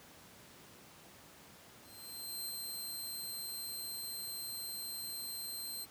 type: tone with ADSR envelope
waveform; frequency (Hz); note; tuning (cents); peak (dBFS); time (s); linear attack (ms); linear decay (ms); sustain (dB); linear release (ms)
15% pulse; 4144; C8; -17; -32; 1.82-5.86; 660; 21; -2; 30
effects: pink hiss -57 dBFS RMS until 5.9 s + high-pass 100 Hz 12 dB/octave